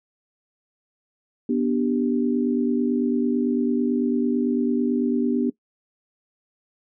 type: chord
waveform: sine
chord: G major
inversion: first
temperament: just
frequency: 245 / 294 / 392 Hz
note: B3 / D4 / G4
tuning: -14 / +2 / 0 cents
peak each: -21 / -24 / -27 dBFS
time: 1.49-5.5 s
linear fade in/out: 5 ms
effects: noise-tail reverb RT60 0.1 s tail -19 dB re dry